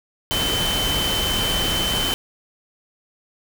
sine tone in noise, 3064 Hz, G7, 40 cents flat, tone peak -22 dBFS, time 0.31-2.14 s, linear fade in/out 0 ms, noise pink, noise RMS -24 dBFS, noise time 0.31-2.14 s, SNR -1 dB, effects none

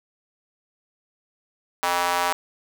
square tone with high-pass filter, 88 Hz, F2, 14 cents sharp, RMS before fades -23 dBFS, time 1.83-2.33 s, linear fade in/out 0 ms, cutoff 880 Hz, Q 2.1, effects none

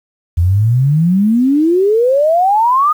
sine exponential sweep, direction up, 81.9 to 1258 Hz, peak -8 dBFS, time 0.37-2.93 s, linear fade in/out 10 ms, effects 7-bit

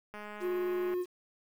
click train, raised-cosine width 0.5 ms, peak -30 dBFS, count 168, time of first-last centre 0.14-0.939 s, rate 209 Hz
triangle tone with vibrato, 360 Hz, F#4, 47 cents flat, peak -28 dBFS, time 0.4-1.06 s, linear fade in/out 50 ms, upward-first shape square, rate 19 Hz, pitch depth 11 cents each way
effects 9-bit

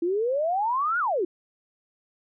sine exponential two-way sweep, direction up then down, 329.6 to 1483 to 329.6 Hz, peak -22 dBFS, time 0.02-1.25 s, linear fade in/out 5 ms, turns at 0.99 s, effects none

